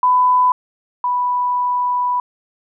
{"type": "tone pair in turn", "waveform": "sine", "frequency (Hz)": [1000, 986.8], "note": ["B5", "B5"], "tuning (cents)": [21, -2], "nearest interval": "unison", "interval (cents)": 23, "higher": "first", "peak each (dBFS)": [-10, -15], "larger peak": "first", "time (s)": [[0.03, 0.52], [1.04, 2.2]], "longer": "second", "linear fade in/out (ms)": 2, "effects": []}